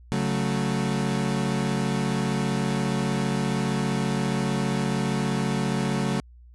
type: chord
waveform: 35% pulse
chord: F# minor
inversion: second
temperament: equal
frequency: 138.59 / 185 / 220 Hz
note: C#3 / F#3 / A3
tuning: 0 / 0 / 0 cents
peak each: -26 dBFS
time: 0.12-6.2 s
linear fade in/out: 0 ms
effects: added 60 Hz sine -46 dBFS peak until 6.54 s + resampled to 24000 Hz